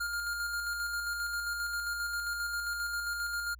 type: tone with tremolo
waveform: square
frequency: 1409 Hz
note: F6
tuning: 15 cents sharp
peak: -32 dBFS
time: 0-3.55 s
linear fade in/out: 10 ms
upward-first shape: square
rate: 7.5 Hz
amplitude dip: 30%
effects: added 60 Hz sine -49 dBFS peak until 3.59 s